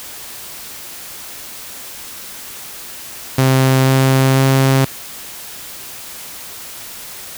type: tone with pitch steps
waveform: sawtooth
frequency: 131.9 / 132.97 / 134.05 Hz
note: C3 / C3 / C3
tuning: +14 / +28 / +42 cents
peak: -6 dBFS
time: 3.38-4.85 s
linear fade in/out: 5 ms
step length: 490 ms
effects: white hiss -32 dBFS RMS until 7.37 s